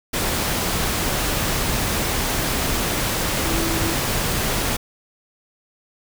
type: tone in noise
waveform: sine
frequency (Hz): 329.6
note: E4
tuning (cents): 0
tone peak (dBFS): -25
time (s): 3.45-3.93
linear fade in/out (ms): 10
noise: pink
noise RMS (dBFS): -22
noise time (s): 0.13-4.77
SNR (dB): -6
effects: none